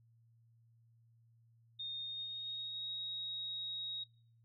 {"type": "tone with pitch glide", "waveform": "sine", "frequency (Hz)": [3681, 3782], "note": ["A#7", "A#7"], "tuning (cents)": [-23, 24], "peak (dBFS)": -40, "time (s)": [1.79, 4.04], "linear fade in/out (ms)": 10, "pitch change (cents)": 47, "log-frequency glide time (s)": [2.01, 2.87], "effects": ["noise-tail reverb RT60 0.5 s tail -20 dB re dry", "added 115 Hz sine -65 dBFS peak until 4.44 s"]}